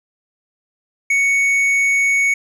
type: tone with tanh clipping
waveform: sine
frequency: 2224 Hz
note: C#7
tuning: 5 cents sharp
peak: -14 dBFS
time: 1.1-2.34 s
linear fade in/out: 5 ms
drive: 7 dB
effects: none